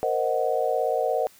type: chord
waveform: sine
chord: C half-diminished seventh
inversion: third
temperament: equal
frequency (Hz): 466.2 / 523.3 / 622.3 / 740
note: Bb4 / C5 / Eb5 / Gb5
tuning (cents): 0 / 0 / 0 / 0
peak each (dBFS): -27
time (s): 0.03-1.27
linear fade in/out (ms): 0
effects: white hiss -54 dBFS RMS until 1.39 s